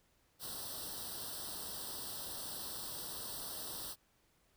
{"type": "noise with comb filter", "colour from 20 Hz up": "white", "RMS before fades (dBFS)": -44, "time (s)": [0.39, 3.96], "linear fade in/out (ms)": 50, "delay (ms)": 0.22, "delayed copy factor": 1, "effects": ["pink hiss -73 dBFS RMS until 4.56 s"]}